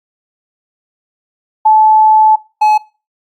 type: tone pair in turn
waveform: sine / triangle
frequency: 867 / 853.1 Hz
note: A5 / G#5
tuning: -26 / +46 cents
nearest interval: unison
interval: 28 cents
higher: first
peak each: -4 dBFS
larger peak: neither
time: 1.65-2.36 / 2.61-2.78 s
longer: first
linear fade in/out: 10 ms
effects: noise-tail reverb RT60 0.3 s tail -20 dB re dry + Opus 48 kbps